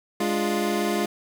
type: chord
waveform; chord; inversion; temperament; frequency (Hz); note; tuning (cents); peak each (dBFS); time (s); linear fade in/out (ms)
25% pulse; D diminished; second; equal; 207.7 / 293.7 / 349.2; Ab3 / D4 / F4; 0 / 0 / 0; -22 / -28 / -22; 0.2-1.06; 5
effects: none